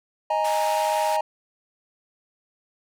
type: chord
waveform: triangle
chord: D# suspended fourth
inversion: none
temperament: equal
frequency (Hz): 622.3 / 830.6 / 932.3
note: D#5 / G#5 / A#5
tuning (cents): 0 / 0 / 0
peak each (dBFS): -23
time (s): 0.3-1.21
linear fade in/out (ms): 5
type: band-pass noise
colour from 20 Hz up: pink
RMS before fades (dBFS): -36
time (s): 0.44-1.17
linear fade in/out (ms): 10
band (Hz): 1300 to 13000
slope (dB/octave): 24
effects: none